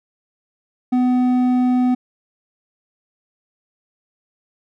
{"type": "tone with hard clipping", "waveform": "sine", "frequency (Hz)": 250.4, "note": "B3", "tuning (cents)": 24, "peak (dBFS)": -15, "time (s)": [0.92, 1.95], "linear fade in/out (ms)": 10, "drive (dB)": 6, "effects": []}